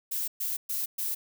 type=noise bursts; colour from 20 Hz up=violet; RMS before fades=-31 dBFS; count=4; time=0.11-1.15 s; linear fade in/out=10 ms; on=170 ms; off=120 ms; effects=none